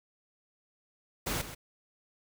pink noise with echo, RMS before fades -33 dBFS, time 1.26-1.42 s, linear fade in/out 10 ms, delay 130 ms, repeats 1, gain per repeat -11 dB, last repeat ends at 1.55 s, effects none

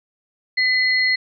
sine tone pair together, 2016 / 4272 Hz, B6 / C8, +35 / +35 cents, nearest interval octave + minor second, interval 1300 cents, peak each -16 / -22 dBFS, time 0.57-1.16 s, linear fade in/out 10 ms, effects none

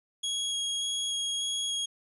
sawtooth tone with vibrato, 3304 Hz, G#7, 10 cents flat, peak -26 dBFS, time 0.23-1.86 s, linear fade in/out 10 ms, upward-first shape square, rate 1.7 Hz, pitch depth 8 cents each way, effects resampled to 24000 Hz

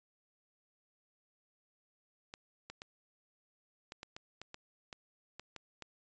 clicks, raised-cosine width 0.2 ms, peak -28 dBFS, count 12, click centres 2.339 / 2.7 / 2.819 / 3.921 / 4.031 / 4.165 / 4.416 / 4.544 / 4.928 / 5.396 / 5.563 / 5.823 s, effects resampled to 16000 Hz

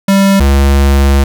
square tone pair in turn, 196 / 69.3 Hz, G3 / C#2, 0 / 0 cents, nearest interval octave + tritone, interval 1800 cents, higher first, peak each -6 dBFS, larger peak neither, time 0.08-0.4 / 0.4-1.24 s, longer second, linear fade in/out 5 ms, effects none

